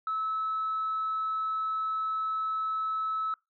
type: tone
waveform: sine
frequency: 1300 Hz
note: E6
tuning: 24 cents flat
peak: -27 dBFS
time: 0.07-3.34 s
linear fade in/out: 2 ms
effects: noise-tail reverb RT60 0.2 s tail -24 dB re dry + tanh soft clip ceiling -24 dBFS